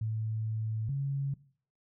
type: tone pair in turn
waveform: sine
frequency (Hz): 110 / 138.59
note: A2 / C#3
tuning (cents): 0 / 0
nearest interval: major third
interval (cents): 400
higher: second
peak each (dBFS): -30 / -29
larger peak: second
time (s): 0.01-0.89 / 0.89-1.34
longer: first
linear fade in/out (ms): 5
effects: noise-tail reverb RT60 0.5 s tail -19 dB re dry